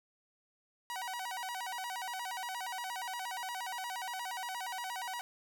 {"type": "tone with vibrato", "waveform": "sawtooth", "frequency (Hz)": 851, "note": "G#5", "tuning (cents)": 42, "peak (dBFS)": -34, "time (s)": [0.9, 5.21], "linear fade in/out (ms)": 0, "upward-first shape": "square", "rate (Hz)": 8.5, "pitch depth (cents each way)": 210, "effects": []}